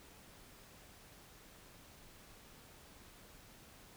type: silence
effects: pink hiss -59 dBFS RMS until 3.96 s